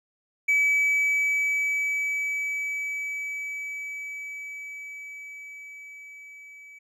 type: tone with level ramp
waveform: triangle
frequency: 2290 Hz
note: D7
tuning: 44 cents flat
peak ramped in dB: -16 to -43 dBFS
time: 0.48-6.79 s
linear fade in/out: 10 ms
effects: tanh soft clip ceiling -12 dBFS